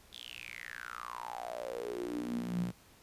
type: tone with high-pass filter sweep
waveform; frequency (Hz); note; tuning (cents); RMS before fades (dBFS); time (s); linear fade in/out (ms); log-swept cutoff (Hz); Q
sawtooth; 59.8; A#1; +45; -40; 0.12-2.72; 20; 3600 to 150; 9.1
effects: pink hiss -61 dBFS RMS until 3.02 s + resampled to 32000 Hz